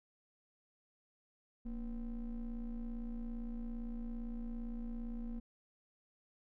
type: ring-modulated tone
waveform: triangle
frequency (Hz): 130.81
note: C3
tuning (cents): 0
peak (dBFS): -34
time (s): 1.65-5.4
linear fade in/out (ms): 10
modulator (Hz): 102
effects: none